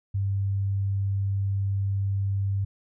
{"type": "tone", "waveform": "sine", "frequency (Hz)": 98.5, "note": "G2", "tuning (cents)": 9, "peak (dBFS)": -23, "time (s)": [0.14, 2.65], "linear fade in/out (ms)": 10, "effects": []}